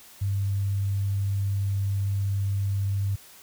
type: tone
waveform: sine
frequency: 99 Hz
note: G2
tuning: 18 cents sharp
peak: -23 dBFS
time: 0.21-3.16 s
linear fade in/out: 10 ms
effects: white hiss -50 dBFS RMS until 3.42 s

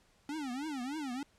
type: tone with vibrato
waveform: square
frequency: 277.2 Hz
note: C#4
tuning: in tune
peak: -37 dBFS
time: 0.29-1.23 s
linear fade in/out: 2 ms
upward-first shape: triangle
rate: 3.3 Hz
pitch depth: 270 cents each way
effects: pink hiss -68 dBFS RMS until 1.38 s + low-pass 9000 Hz 12 dB/octave

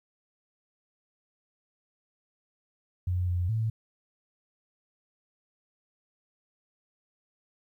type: tone with pitch steps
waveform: sine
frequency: 90.2 / 88.7 / 111.4 Hz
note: F#2 / F2 / A2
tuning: -44 / +27 / +22 cents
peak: -25 dBFS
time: 3.07-3.7 s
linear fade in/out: 5 ms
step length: 210 ms
effects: 11-bit

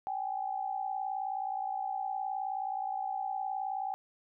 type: tone pair together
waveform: sine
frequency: 771.4 / 830.6 Hz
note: G5 / G#5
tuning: -28 / 0 cents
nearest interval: minor second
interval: 128 cents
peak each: -34 / -37 dBFS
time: 0.07-3.94 s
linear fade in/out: 0 ms
effects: none

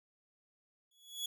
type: tone with exponential growth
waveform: sawtooth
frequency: 3378 Hz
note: G#7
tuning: 29 cents sharp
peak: -31 dBFS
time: 0.91-1.26 s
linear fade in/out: 5 ms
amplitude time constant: 75 ms
effects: none

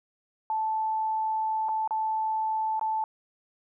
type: tone with dropouts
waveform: sine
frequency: 876 Hz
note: A5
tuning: 8 cents flat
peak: -25 dBFS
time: 0.5-3.04 s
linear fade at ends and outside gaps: 1 ms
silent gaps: 1.686-1.69 / 1.876-1.908 / 2.795-2.812 s
effects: none

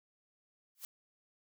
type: noise with exponential growth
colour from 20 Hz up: blue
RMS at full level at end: -40 dBFS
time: 0.75-0.85 s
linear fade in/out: 1 ms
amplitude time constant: 20 ms
effects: none

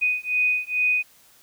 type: beating tone pair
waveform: sine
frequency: 2489 / 2491.3 Hz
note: D#7 / D#7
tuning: 0 / +2 cents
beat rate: 2.3 Hz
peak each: -23 dBFS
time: 0.01-1.03 s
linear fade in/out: 20 ms
effects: white hiss -55 dBFS RMS until 1.42 s

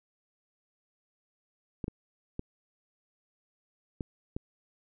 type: clicks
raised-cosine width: 3 ms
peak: -21 dBFS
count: 5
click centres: 1.842 / 1.881 / 2.394 / 4.008 / 4.365 s
effects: none

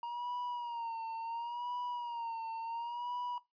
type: tone with vibrato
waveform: triangle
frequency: 941 Hz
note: A#5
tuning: 16 cents sharp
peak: -35 dBFS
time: 0.03-3.38 s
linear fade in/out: 2 ms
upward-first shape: sine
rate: 0.71 Hz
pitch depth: 70 cents each way
effects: noise-tail reverb RT60 0.2 s tail -19 dB re dry + resampled to 11025 Hz

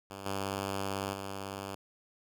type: tone with level steps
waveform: 5% pulse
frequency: 98 Hz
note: G2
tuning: in tune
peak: -31 / -22 / -27 dBFS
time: 0.1-1.75 s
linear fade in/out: 5 ms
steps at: 0.26 / 1.13 s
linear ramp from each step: 2 ms
effects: none

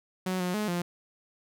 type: tone with pitch steps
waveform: sawtooth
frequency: 185.3 / 180 / 211.6 / 174.9 Hz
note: F#3 / F#3 / G#3 / F3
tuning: +3 / -47 / +33 / +3 cents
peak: -24 dBFS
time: 0.26-0.82 s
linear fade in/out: 5 ms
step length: 140 ms
effects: none

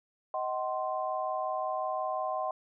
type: chord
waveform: sine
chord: C diminished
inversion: first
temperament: just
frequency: 627.9 / 753.5 / 1046.5 Hz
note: Eb5 / Gb5 / C6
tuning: +16 / +31 / 0 cents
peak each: -34 / -34 / -35 dBFS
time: 0.34-2.51 s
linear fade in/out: 2 ms
effects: none

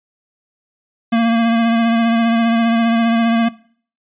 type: tone with vibrato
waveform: square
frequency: 230 Hz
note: A#3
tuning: 23 cents flat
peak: -12 dBFS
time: 1.12-3.49 s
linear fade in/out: 10 ms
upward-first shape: sine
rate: 15 Hz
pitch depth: 22 cents each way
effects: noise-tail reverb RT60 0.5 s tail -20 dB re dry + resampled to 8000 Hz

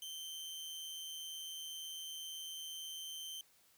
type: tone with amplitude modulation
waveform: sawtooth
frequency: 3104 Hz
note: G7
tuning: 18 cents flat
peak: -39 dBFS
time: 0.02-3.41 s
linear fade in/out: 2 ms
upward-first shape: sine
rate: 158 Hz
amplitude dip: 40%
effects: white hiss -69 dBFS RMS until 3.77 s

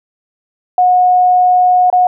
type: tone with dropouts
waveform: sine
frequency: 727 Hz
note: F#5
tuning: 31 cents flat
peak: -6 dBFS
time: 0.78-2.07 s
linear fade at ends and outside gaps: 2 ms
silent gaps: 1.901-1.927 s
effects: none

